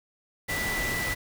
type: tone in noise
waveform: sine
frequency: 1975.5 Hz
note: B6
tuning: in tune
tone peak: -29 dBFS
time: 0.48-1.15 s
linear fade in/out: 20 ms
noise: pink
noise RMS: -32 dBFS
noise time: 0.48-1.15 s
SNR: 0 dB
effects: none